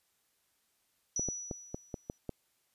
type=tone with exponential decay; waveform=sine; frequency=5890 Hz; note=F#8; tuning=9 cents flat; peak=-30 dBFS; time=1.16-2.18 s; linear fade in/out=2 ms; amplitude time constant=220 ms
type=clicks; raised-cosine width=2 ms; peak=-23 dBFS; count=7; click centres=1.195 / 1.287 / 1.512 / 1.745 / 1.942 / 2.099 / 2.293 s
effects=white hiss -75 dBFS RMS until 2.74 s + resampled to 32000 Hz